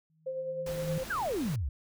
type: tone with exponential growth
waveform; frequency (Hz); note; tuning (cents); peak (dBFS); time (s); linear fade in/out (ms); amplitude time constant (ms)
sine; 158.6; D#3; +33; -28; 0.1-0.98; 0; 190
type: tone with tremolo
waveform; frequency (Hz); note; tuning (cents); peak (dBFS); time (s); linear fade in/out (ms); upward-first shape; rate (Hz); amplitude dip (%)
sine; 523.3; C5; 0; -31; 0.26-1.04; 10; sine; 9.6; 40
type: noise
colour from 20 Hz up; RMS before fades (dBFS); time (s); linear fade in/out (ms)
pink; -43; 0.66-1.56; 5
type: exponential sweep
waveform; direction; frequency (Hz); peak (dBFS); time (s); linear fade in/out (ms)
sine; down; 1700 to 58.5; -29; 1.1-1.69; 5
effects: none